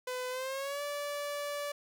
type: tone with pitch glide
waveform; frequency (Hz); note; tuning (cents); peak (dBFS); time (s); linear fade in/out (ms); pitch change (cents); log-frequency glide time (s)
sawtooth; 504 to 578.9; B4 to D5; +35 to -25; -31; 0.07-1.72; 5; +240; 0.3-0.82
effects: none